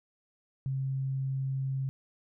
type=tone; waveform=sine; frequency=134.1 Hz; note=C3; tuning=43 cents sharp; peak=-29 dBFS; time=0.66-1.89 s; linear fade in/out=0 ms; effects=none